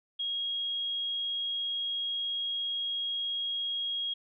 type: tone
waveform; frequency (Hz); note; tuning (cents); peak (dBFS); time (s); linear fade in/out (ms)
sine; 3281; G#7; -22; -30; 0.19-4.14; 10
effects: none